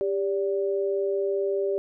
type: tone pair together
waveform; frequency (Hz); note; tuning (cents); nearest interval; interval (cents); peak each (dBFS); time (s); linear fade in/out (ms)
sine; 396.6 / 578.5; G4 / D5; +20 / -26; perfect fifth; 654; -24 / -29; 0.01-1.78; 0
effects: none